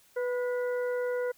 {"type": "harmonic tone with a mistuned harmonic", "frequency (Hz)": 493.9, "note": "B4", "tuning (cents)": 0, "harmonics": [1, 2, 3, 4], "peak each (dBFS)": [-28, -44, -40, -47], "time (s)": [0.16, 1.32], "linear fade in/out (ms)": 10, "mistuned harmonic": 3, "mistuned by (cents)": -38, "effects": ["white hiss -62 dBFS RMS until 1.37 s"]}